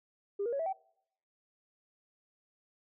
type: tone with pitch steps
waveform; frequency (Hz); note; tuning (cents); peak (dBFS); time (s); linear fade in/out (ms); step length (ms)
sine; 402.3 / 472.9 / 555.9 / 653.5 / 768.3; G4 / A#4 / C#5 / E5 / G5; +45 / +25 / +5 / -15 / -35; -30; 0.39-0.73; 10; 68
effects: noise-tail reverb RT60 0.7 s tail -25 dB re dry + tanh soft clip ceiling -26 dBFS